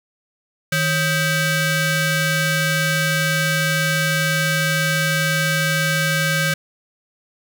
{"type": "ring-modulated tone", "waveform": "sawtooth", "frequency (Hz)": 708, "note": "F5", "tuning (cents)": 23, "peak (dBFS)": -10, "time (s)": [0.72, 6.54], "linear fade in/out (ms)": 5, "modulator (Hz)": 865, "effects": []}